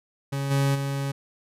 40% pulse tone with level steps, 138.59 Hz, C#3, in tune, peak -25 / -19 / -25 dBFS, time 0.32-1.12 s, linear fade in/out 10 ms, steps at 0.5 / 0.74 s, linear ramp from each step 20 ms, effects resampled to 32000 Hz

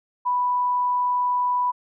sine tone, 987.8 Hz, B5, in tune, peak -19 dBFS, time 0.25-1.72 s, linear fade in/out 20 ms, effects none

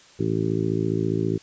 harmonic tone, 54.8 Hz, A1, 6 cents flat, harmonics 2 / 3 / 4 / 5 / 6 / 7 / 8, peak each -28 / -27 / -33 / -30 / -28 / -27 / -36 dBFS, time 0.19-1.38 s, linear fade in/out 10 ms, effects white hiss -51 dBFS RMS until 1.42 s + resampled to 16000 Hz

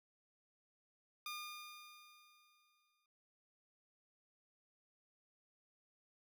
15% pulse tone with exponential decay, 1212 Hz, D#6, 46 cents flat, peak -36 dBFS, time 1.26-3.06 s, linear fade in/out 2 ms, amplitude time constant 390 ms, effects none

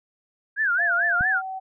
sine tone with vibrato, 1568 Hz, G6, in tune, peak -19 dBFS, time 0.56-1.42 s, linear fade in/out 50 ms, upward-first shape sine, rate 4.5 Hz, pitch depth 210 cents each way
sine tone with pitch glide, 689 to 760.1 Hz, F5 to F#5, -24 to +46 cents, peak -29 dBFS, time 0.78-1.6 s, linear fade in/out 20 ms, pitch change +170 cents, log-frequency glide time 1.12-1.31 s
click, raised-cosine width 5 ms, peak -19 dBFS, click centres 1.209 s
effects none

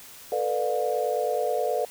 sine chord, B half-diminished seventh, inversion third, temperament just, 444.5 / 493.9 / 592.7 / 711.2 Hz, A4 / B4 / D5 / F5, +18 / 0 / +16 / +31 cents, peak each -29 / -28 / -29 / -29 dBFS, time 0.32-1.85 s, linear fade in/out 2 ms, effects white hiss -46 dBFS RMS until 1.9 s

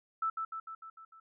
sine tone with echo, 1318.5 Hz, E6, in tune, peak -29 dBFS, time 0.22-0.3 s, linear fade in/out 5 ms, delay 150 ms, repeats 6, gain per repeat -4 dB, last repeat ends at 1.2 s, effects none

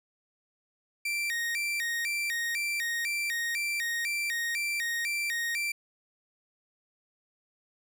40% pulse tone with vibrato, 2093 Hz, C7, in tune, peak -28 dBFS, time 1.05-5.72 s, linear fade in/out 5 ms, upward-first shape square, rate 2 Hz, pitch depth 200 cents each way, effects none

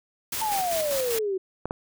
white noise with tremolo, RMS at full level -30 dBFS, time 0.32-1.19 s, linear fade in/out 5 ms, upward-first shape square, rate 5.1 Hz, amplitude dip 40%
sine exponential sweep, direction down, 905 to 368.6 Hz, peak -24 dBFS, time 0.41-1.38 s, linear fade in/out 10 ms
clicks, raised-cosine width 1 ms, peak -15 dBFS, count 2, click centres 1.656 / 1.709 s
effects none

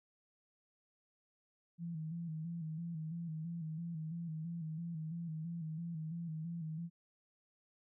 sine tone with vibrato, 163.4 Hz, E3, 15 cents flat, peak -39 dBFS, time 1.78-6.9 s, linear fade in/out 50 ms, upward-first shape square, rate 3 Hz, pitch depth 63 cents each way, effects none

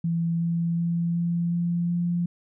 sine tone with pitch steps, 167.5 / 168.67 / 169.84 / 171.02 / 172.21 / 173.41 Hz, E3 / E3 / F3 / F3 / F3 / F3, +28 / +40 / -48 / -36 / -24 / -12 cents, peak -22 dBFS, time 0.04-2.26 s, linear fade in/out 5 ms, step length 370 ms, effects none

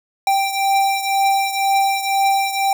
square beating tone pair, 784 / 786 Hz, G5 / G5, 0 / +4 cents, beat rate 2 Hz, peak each -17 / -22 dBFS, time 0.27-2.73 s, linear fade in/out 2 ms, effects none

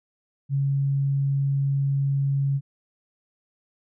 sine tone, 138.59 Hz, C#3, in tune, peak -20 dBFS, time 0.49-2.61 s, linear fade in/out 50 ms, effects none

